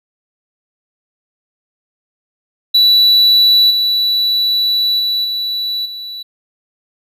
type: tone with level steps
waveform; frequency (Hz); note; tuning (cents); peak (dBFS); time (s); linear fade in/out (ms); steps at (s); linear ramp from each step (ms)
triangle; 3947; B7; -2; -5 / -10 / -12 / -15 / -23; 2.74-6.23; 10; 3.7 / 4.99 / 5.24 / 5.85; 10
effects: none